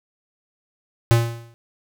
square tone with exponential decay, 116.54 Hz, A#2, in tune, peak -10 dBFS, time 1.11-1.54 s, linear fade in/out 0 ms, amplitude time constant 92 ms, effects none

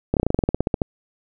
slowing click train, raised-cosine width 2 ms, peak -5 dBFS, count 15, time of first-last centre 0.14-0.818 s, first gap 28 ms, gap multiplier 1.08, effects none

